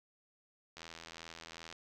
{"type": "click train", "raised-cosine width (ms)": 0.2, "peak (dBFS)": -30, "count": 80, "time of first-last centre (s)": [0.77, 1.726], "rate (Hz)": 82.6, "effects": []}